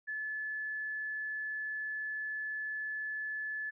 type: tone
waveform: sine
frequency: 1727 Hz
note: A6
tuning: 33 cents flat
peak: -35 dBFS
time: 0.07-3.71 s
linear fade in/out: 20 ms
effects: none